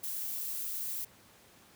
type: noise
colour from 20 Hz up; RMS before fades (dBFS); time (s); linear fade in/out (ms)
violet; -37; 0.03-1.05; 10
effects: pink hiss -59 dBFS RMS until 1.75 s + high-pass 100 Hz 12 dB/octave